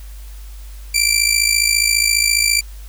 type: tone with amplitude modulation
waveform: 15% pulse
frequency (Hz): 2349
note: D7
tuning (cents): 0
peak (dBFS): -3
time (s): 0.94-2.61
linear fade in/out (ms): 10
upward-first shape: sine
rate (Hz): 54.7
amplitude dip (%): 75
effects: added 50 Hz sine -31 dBFS peak until 2.88 s + white hiss -46 dBFS RMS until 2.88 s